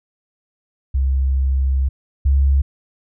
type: tone pair in turn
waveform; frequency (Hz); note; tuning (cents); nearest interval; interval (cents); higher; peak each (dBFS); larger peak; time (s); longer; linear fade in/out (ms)
sine; 66.7 / 68.65; C2 / C#2; +34 / -16; unison; 50; second; -14 / -11; second; 0.94-1.89 / 2.25-2.62; first; 10
effects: none